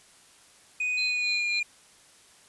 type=tone with pitch glide; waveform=triangle; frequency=2489 to 2414 Hz; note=D#7 to D7; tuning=0 to +47 cents; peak=-24 dBFS; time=0.8-1.63 s; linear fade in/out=5 ms; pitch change=-53 cents; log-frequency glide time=1.05-1.48 s
type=tone with tremolo; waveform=sine; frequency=4104 Hz; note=C8; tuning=34 cents flat; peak=-28 dBFS; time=0.97-1.6 s; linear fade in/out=10 ms; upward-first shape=sine; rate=3.6 Hz; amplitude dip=80%
effects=white hiss -56 dBFS RMS until 2.48 s + resampled to 24000 Hz